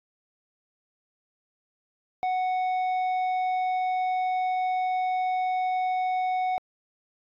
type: tone with tanh clipping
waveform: sine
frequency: 740 Hz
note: F#5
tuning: in tune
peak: -25 dBFS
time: 2.23-6.58 s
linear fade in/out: 0 ms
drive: 7 dB
effects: AAC 48 kbps